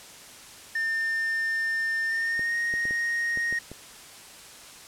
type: tone with pitch glide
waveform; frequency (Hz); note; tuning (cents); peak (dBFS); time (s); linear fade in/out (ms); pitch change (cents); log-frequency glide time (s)
triangle; 1800 to 1865.6; A6 to A#6; +39 to +1; -23; 0.75-3.59; 5; +62; 2.07-2.57
type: clicks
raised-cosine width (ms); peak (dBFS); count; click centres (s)
2; -26; 7; 2.394 / 2.739 / 2.854 / 2.909 / 3.374 / 3.526 / 3.716
effects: white hiss -46 dBFS RMS until 4.87 s + low-pass 10000 Hz 12 dB/octave